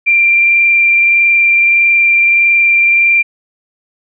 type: tone with frequency modulation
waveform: sine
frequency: 2372 Hz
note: D7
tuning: 17 cents sharp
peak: -6 dBFS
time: 0.06-3.23 s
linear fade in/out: 20 ms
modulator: 21.6 Hz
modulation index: 0.87
effects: none